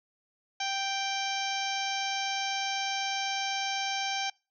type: harmonic tone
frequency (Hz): 784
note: G5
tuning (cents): 0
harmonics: 1 / 2 / 3 / 4 / 5 / 6 / 7 / 8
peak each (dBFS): -33 / -39 / -37 / -37 / -41 / -44 / -40 / -41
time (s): 0.6-4.3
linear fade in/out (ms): 5
effects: noise-tail reverb RT60 0.3 s tail -25 dB re dry